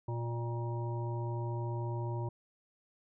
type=harmonic tone with a mistuned harmonic; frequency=118 Hz; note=A#2; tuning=22 cents sharp; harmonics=1 / 3 / 5 / 7 / 8; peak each=-34 / -42 / -47 / -51 / -44 dBFS; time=0.08-2.29 s; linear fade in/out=5 ms; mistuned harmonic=7; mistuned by=-31 cents; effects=none